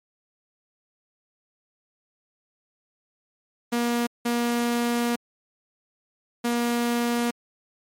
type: tone bursts at uneven times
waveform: sawtooth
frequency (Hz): 237.9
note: A#3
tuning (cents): +35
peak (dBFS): -18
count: 3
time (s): 3.72-4.07 / 4.25-5.16 / 6.44-7.31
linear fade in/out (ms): 10
effects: MP3 64 kbps